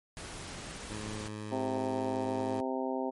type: noise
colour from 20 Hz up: pink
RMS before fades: -43 dBFS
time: 0.17-1.28 s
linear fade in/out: 0 ms
type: tone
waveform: 15% pulse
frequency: 106.5 Hz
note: G#2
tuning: 44 cents sharp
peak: -32 dBFS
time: 0.9-2.61 s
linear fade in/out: 5 ms
type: harmonic tone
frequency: 130.81 Hz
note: C3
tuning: in tune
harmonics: 2 / 3 / 4 / 5 / 6 / 7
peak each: -35 / -37 / -38 / -39 / -40 / -40 dBFS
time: 1.51-3.11 s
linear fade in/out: 20 ms
effects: MP3 48 kbps